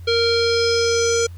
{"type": "tone with low-pass filter sweep", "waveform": "square", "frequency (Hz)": 464.4, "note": "A#4", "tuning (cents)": -7, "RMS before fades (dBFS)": -18, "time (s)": [0.07, 1.27], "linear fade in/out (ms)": 10, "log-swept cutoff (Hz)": [3900, 6600], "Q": 5.9, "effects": ["added 87 Hz sine -33 dBFS peak until 1.37 s", "pink hiss -54 dBFS RMS until 1.37 s"]}